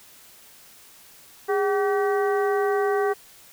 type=harmonic tone with a mistuned harmonic; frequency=383.3 Hz; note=G4; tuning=39 cents flat; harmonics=1 / 2 / 3 / 4 / 5; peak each=-21 / -27 / -31 / -33 / -35 dBFS; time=1.48-3.14 s; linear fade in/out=20 ms; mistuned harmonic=1; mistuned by=+110 cents; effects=white hiss -50 dBFS RMS until 3.52 s